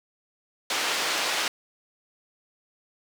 white band-pass noise, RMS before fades -27 dBFS, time 0.7-1.48 s, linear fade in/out 2 ms, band 380 to 4300 Hz, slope 12 dB/octave, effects none

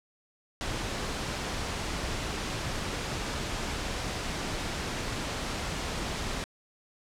pink noise, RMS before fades -33 dBFS, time 0.61-6.44 s, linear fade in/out 0 ms, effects low-pass 7000 Hz 12 dB/octave

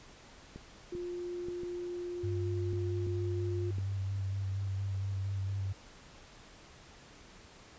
clicks, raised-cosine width 3 ms, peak -31 dBFS, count 7, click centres 0.56 / 0.951 / 1.485 / 1.634 / 2.731 / 3.068 / 3.784 s
sine tone, 352.8 Hz, F4, 18 cents sharp, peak -36 dBFS, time 0.92-3.71 s, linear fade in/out 5 ms
sine tone with vibrato, 97.4 Hz, G2, 11 cents flat, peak -32 dBFS, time 2.23-5.73 s, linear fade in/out 10 ms, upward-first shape square, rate 4.3 Hz, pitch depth 18 cents each way
effects pink hiss -55 dBFS RMS until 7.78 s + resampled to 16000 Hz

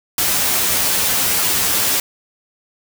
white noise with comb filter, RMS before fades -17 dBFS, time 0.18-2 s, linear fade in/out 2 ms, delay 11 ms, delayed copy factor +0.7, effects none

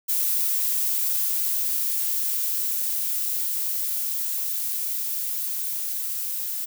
violet noise with level ramp, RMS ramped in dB -23 to -29 dBFS, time 0.08-6.66 s, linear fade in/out 20 ms, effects none

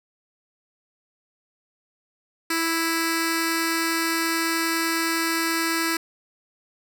10% pulse tone with notch filter, 329.6 Hz, E4, in tune, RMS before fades -24 dBFS, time 2.5-5.97 s, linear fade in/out 5 ms, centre 710 Hz, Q 0.61, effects none

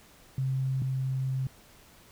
sine tone pair in turn, 132.5 / 131.91 Hz, C3 / C3, +22 / +14 cents, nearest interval unison, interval 8 cents, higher first, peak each -26 / -27 dBFS, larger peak first, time 0.38-0.82 / 0.82-1.47 s, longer second, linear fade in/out 2 ms, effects pink hiss -56 dBFS RMS until 2.11 s

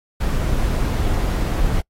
brown noise, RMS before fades -19 dBFS, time 0.2-1.81 s, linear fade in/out 10 ms, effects noise-tail reverb RT60 0.1 s tail -26 dB re dry + AAC 48 kbps

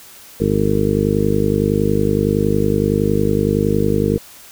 harmonic tone, 50.8 Hz, G#1, 38 cents flat, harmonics 1 / 2 / 3 / 4 / 5 / 6 / 7 / 8 / 9, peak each -26 / -22 / -22 / -20 / -26 / -22 / -26 / -22 / -20 dBFS, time 0.4-4.18 s, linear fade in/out 5 ms, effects white hiss -41 dBFS RMS until 4.51 s

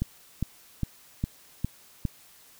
click train, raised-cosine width 5 ms, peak -14 dBFS, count 6, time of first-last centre 0.02-2.053 s, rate 2.46 Hz, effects white hiss -55 dBFS RMS until 2.59 s

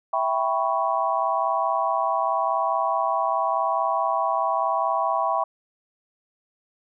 sine chord, C# half-diminished seventh, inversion first, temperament equal, 659.3 / 784 / 987.8 / 1108.7 Hz, E5 / G5 / B5 / C#6, 0 / 0 / 0 / 0 cents, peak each -26 dBFS, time 0.13-5.44 s, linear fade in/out 5 ms, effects none

